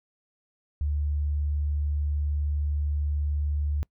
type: tone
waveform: sine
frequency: 73.42 Hz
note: D2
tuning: in tune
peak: -24 dBFS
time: 0.81-3.83 s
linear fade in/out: 0 ms
effects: noise-tail reverb RT60 0.1 s tail -25 dB re dry